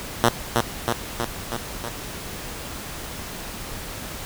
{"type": "tone with echo", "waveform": "5% pulse", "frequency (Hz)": 117.4, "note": "A#2", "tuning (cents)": 13, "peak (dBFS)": -3, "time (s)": [0.24, 0.29], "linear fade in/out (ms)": 0, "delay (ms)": 320, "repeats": 5, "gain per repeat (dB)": -3, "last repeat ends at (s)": 1.89, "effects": ["pink hiss -34 dBFS RMS until 4.25 s"]}